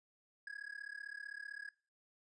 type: tone with amplitude modulation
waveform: triangle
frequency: 1661.2 Hz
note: G#6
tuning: in tune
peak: -39 dBFS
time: 0.47-1.69 s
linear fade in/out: 2 ms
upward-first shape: sine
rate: 35.6 Hz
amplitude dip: 95%
effects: noise-tail reverb RT60 0.4 s tail -22 dB re dry + resampled to 22050 Hz